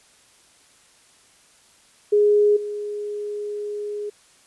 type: tone with level steps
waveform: sine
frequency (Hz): 415.3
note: G#4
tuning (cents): 0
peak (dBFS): -13 / -26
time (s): 2.12-4.1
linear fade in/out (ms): 10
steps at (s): 2.56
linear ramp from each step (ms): 10
effects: white hiss -55 dBFS RMS until 4.46 s + resampled to 24000 Hz